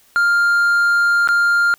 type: tone with dropouts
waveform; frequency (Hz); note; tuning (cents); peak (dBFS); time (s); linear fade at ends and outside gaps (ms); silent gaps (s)
triangle; 1400; F6; +4; -10; 0.16-1.74; 0; 1.275-1.288
effects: white hiss -53 dBFS RMS until 1.78 s